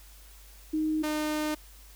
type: tone pair in turn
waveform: sine / sawtooth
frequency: 311.1 / 304.7 Hz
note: D#4 / D#4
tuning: 0 / -36 cents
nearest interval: unison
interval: 36 cents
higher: first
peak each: -25 / -24 dBFS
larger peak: second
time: 0.73-1.03 / 1.03-1.55 s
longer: second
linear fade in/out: 10 ms
effects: added 50 Hz sine -50 dBFS peak until 1.95 s + white hiss -55 dBFS RMS until 1.95 s